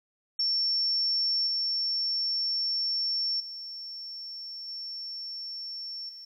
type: tone with level steps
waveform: sine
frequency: 5440 Hz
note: F8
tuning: 46 cents flat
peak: -24 / -26 / -37 / -35 / -42 dBFS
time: 0.39-6.25 s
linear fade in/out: 5 ms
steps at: 1.47 / 3.4 / 4.68 / 6.09 s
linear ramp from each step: 2 ms
effects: 11-bit